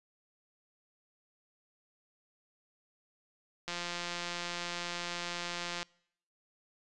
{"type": "click train", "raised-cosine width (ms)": 0.2, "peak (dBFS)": -20, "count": 375, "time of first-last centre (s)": [3.68, 5.829], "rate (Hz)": 174, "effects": ["noise-tail reverb RT60 0.7 s tail -26 dB re dry", "resampled to 24000 Hz"]}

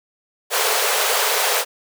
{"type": "high-pass noise", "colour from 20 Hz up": "pink", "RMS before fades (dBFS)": -19, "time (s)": [0.5, 1.65], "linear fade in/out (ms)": 50, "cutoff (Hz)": 410, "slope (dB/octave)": 96, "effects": []}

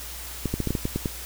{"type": "clicks", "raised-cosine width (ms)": 3, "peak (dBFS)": -12, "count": 9, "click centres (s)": [0.457, 0.54, 0.603, 0.673, 0.706, 0.752, 0.854, 0.96, 1.058], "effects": ["added 60 Hz sine -40 dBFS peak until 1.25 s", "white hiss -38 dBFS RMS until 1.25 s"]}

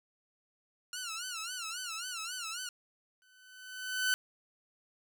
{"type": "tone with vibrato", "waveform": "10% pulse", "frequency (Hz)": 1400, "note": "F6", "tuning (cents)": 4, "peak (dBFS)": -29, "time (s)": [0.93, 2.69], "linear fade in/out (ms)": 2, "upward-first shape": "sine", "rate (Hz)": 3.7, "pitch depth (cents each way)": 140}
{"type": "tone with exponential growth", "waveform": "sawtooth", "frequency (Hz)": 1510, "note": "F#6", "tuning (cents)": 35, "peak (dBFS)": -22, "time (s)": [3.22, 4.14], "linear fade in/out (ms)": 0, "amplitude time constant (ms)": 200}
{"effects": []}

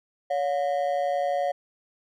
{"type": "ring-modulated tone", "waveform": "triangle", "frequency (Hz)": 640, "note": "D#5", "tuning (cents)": 49, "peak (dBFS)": -18, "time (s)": [0.3, 1.52], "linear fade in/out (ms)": 10, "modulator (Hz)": 75.7, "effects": []}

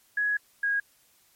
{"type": "tone pair in turn", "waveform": "sine", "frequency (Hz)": [1674, 1640.5], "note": ["G#6", "G#6"], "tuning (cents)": [13, -22], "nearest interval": "unison", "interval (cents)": 35, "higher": "first", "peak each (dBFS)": -23, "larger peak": "neither", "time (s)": [[0.17, 0.37], [0.63, 0.8]], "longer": "first", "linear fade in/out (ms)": 5, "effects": ["white hiss -63 dBFS RMS until 1.35 s", "MP3 64 kbps"]}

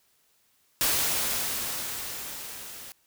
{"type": "noise with level ramp", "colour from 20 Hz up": "white", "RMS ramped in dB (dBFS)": [-24, -43], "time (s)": [0.81, 2.92], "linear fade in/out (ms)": 0, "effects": ["white hiss -67 dBFS RMS until 3.06 s"]}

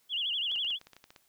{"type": "tone with vibrato", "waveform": "sine", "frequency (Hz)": 3091, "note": "G7", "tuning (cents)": -25, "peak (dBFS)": -29, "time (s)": [0.09, 0.79], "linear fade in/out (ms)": 50, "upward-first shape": "sine", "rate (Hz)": 12, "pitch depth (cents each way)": 180}
{"type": "clicks", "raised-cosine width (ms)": 0.2, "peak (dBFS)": -33, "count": 11, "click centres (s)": [0.516, 0.56, 0.648, 0.705, 0.814, 0.87, 0.933, 0.966, 1.041, 1.105, 1.162]}
{"effects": ["white hiss -69 dBFS RMS until 1.28 s"]}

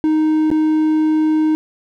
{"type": "tone with dropouts", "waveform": "triangle", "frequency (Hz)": 311.1, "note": "D#4", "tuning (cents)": 0, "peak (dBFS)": -10, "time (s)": [0.04, 1.55], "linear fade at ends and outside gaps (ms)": 0, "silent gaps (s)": [0.503, 0.514], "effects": []}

